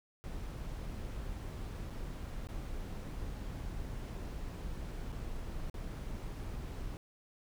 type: noise with dropouts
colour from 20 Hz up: brown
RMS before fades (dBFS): -41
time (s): 0.24-6.97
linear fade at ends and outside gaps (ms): 0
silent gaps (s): 1.901-1.906 / 2.47-2.488 / 5.121-5.125 / 5.698-5.742
effects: none